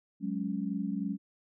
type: chord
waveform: sine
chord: F# suspended second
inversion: none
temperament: just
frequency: 185 / 208.1 / 277.5 Hz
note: F#3 / G#3 / C#4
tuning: 0 / +4 / +2 cents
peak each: -35 / -34 / -36 dBFS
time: 0.2-1.18 s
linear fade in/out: 50 ms
effects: none